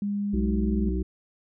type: tone with pitch glide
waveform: sine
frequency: 203.1 to 208.4 Hz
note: G#3 to G#3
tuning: -38 to +6 cents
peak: -25 dBFS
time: 0.02-0.89 s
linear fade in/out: 2 ms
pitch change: +44 cents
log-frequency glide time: 0.28-0.52 s
type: harmonic tone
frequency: 62.5 Hz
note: B1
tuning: 21 cents sharp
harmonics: 1 / 3 / 5 / 6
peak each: -26 / -31 / -33 / -34 dBFS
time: 0.33-1.03 s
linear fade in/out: 10 ms
effects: none